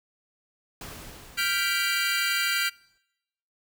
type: noise with exponential decay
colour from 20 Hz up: pink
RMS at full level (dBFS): -39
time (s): 0.81-2.98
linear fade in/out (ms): 2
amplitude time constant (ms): 470
type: chord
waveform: 25% pulse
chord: G dominant seventh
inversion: third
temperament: equal with one note detuned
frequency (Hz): 1396.9 / 1568 / 1975.5 / 2336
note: F6 / G6 / B6 / D7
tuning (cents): 0 / 0 / 0 / -10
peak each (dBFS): -25 / -26 / -28 / -25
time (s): 1.37-2.7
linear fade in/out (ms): 20
effects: noise-tail reverb RT60 0.9 s tail -26 dB re dry